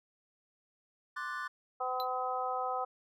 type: chord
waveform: triangle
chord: D dominant seventh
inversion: third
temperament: equal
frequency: 1046.5 / 1174.7 / 1480 / 1760 Hz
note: C6 / D6 / F#6 / A6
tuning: 0 / 0 / 0 / 0 cents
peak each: -42 / -39 / -39 / -41 dBFS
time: 1.16-1.48 s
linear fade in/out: 10 ms
type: harmonic tone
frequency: 254.3 Hz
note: C4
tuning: 49 cents flat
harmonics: 2 / 3 / 4 / 5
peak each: -39 / -35 / -40 / -37 dBFS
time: 1.8-2.85 s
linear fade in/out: 10 ms
type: tone with exponential decay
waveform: square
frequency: 4030 Hz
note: B7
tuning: 34 cents sharp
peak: -35 dBFS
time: 2-2.07 s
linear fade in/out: 0 ms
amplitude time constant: 15 ms
effects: none